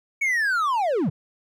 triangle linear sweep, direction down, 2253 to 117.4 Hz, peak -18 dBFS, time 0.21-1.1 s, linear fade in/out 10 ms, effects none

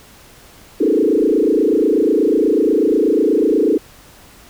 sine tone with frequency modulation, 370 Hz, F#4, in tune, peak -11 dBFS, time 0.8-3.78 s, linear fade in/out 10 ms, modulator 28.2 Hz, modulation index 3.4, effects pink hiss -44 dBFS RMS until 4.49 s

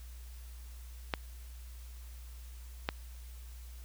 clicks, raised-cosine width 0.3 ms, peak -14 dBFS, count 2, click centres 1.138 / 2.889 s, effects added 60 Hz sine -45 dBFS peak until 3.84 s + white hiss -59 dBFS RMS until 3.84 s

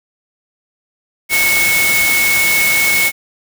sine tone in noise, 2200 Hz, C#7, 14 cents flat, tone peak -12 dBFS, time 1.29-3.12 s, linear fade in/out 50 ms, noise white, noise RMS -17 dBFS, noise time 1.29-3.12 s, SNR +2 dB, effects none

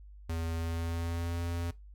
square tone with pitch glide, 82.41 to 85.37 Hz, E2 to F2, 0 to -39 cents, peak -33 dBFS, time 0.29-1.71 s, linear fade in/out 5 ms, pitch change +61 cents, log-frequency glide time 0.53-1.4 s, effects noise-tail reverb RT60 0.2 s tail -19 dB re dry + added 50 Hz sine -48 dBFS peak until 1.94 s

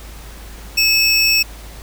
square tone pair together, 2588 / 5460 Hz, E7 / F8, -32 / -40 cents, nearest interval octave + minor second, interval 1292 cents, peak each -15 dBFS, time 0.77-1.43 s, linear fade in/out 10 ms, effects added 53 Hz sine -34 dBFS peak until 1.82 s + pink hiss -39 dBFS RMS until 1.82 s

